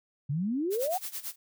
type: exponential sweep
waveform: sine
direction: up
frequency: 132.8 to 784 Hz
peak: -27 dBFS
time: 0.29-0.98 s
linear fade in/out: 10 ms
type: noise with tremolo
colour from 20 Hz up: blue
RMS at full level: -35 dBFS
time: 0.7-1.36 s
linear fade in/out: 50 ms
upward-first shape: sine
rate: 9.1 Hz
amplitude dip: 85%
effects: none